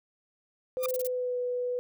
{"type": "tone with exponential growth", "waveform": "sawtooth", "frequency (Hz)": 1204, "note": "D6", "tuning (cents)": 43, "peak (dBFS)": -26, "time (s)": [0.77, 0.86], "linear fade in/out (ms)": 2, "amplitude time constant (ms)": 18}
{"type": "tone with pitch glide", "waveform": "sine", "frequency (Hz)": [510, 493.8], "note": ["C5", "B4"], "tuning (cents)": [-44, 0], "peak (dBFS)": -28, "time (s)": [0.77, 1.79], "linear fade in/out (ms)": 0, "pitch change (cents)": -56, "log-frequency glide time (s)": [0.87, 1.38]}
{"type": "noise bursts", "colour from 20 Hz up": "violet", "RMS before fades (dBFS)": -36, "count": 5, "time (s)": [0.83, 1.072], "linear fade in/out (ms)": 2, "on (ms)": 26, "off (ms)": 28}
{"effects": []}